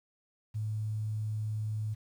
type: tone with quantisation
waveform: sine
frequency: 107.7 Hz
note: A2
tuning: 37 cents flat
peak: -31 dBFS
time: 0.54-1.95 s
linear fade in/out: 20 ms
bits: 10
effects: none